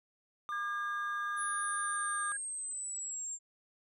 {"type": "tone with pitch glide", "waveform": "triangle", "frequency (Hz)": [1200, 1212.5], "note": ["D6", "D#6"], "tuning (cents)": [37, -45], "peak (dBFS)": -34, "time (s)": [0.49, 2.32], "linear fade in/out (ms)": 0, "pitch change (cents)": 18, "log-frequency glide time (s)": [1.14, 1.56]}
{"type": "tone", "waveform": "sine", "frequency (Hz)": 1631, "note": "G#6", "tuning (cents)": -32, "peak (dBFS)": -37, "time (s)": [0.52, 2.37], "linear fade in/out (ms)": 5}
{"type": "exponential sweep", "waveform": "sine", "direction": "down", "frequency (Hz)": [9830, 7360], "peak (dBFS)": -37, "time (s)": [1.36, 3.39], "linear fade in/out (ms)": 50}
{"effects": []}